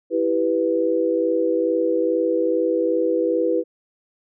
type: chord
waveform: sine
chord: E minor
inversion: none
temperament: equal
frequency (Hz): 329.6 / 392 / 493.9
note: E4 / G4 / B4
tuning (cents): 0 / 0 / 0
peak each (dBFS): -22 / -24 / -20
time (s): 0.1-3.64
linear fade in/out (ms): 50
effects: none